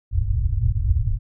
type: low-pass noise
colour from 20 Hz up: white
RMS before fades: -20 dBFS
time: 0.11-1.19 s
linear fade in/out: 50 ms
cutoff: 120 Hz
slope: 96 dB/octave
effects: none